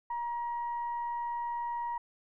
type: tone with frequency modulation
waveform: sine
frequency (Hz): 948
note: A#5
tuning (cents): +29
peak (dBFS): -32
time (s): 0.1-1.98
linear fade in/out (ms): 5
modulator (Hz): 958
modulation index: 0.26
effects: none